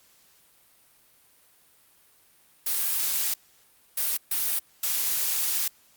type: noise bursts at uneven times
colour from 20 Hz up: blue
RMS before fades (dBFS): -26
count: 4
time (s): 2.66-3.34 / 3.97-4.17 / 4.31-4.59 / 4.83-5.68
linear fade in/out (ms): 5
effects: white hiss -60 dBFS RMS until 5.96 s + Opus 48 kbps